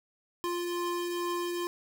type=tone pair together; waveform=square; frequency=349.4 / 1045.9 Hz; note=F4 / C6; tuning=+1 / -1 cents; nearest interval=octave + perfect fifth; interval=1898 cents; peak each=-32 / -38 dBFS; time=0.44-1.67 s; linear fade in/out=0 ms; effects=none